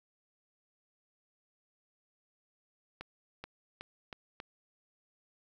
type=accelerating click train; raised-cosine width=0.3 ms; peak=-26 dBFS; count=5; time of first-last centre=3.01-4.401 s; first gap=430 ms; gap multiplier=0.86; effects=10-bit